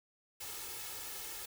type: noise with comb filter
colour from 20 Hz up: white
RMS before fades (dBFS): -44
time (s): 0.4-1.46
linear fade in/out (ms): 10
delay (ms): 2.3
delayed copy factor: +0.7
effects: none